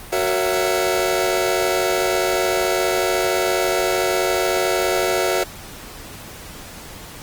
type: chord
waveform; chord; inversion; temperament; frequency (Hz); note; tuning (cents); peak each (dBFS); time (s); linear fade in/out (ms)
sawtooth; F# dominant seventh; none; just; 370 / 462.5 / 555 / 666; F#4 / A#4 / C#5 / E5; 0 / -14 / +2 / +18; -17 / -21 / -20 / -19; 0.12-5.44; 10
effects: pink hiss -37 dBFS RMS until 7.22 s + Opus 32 kbps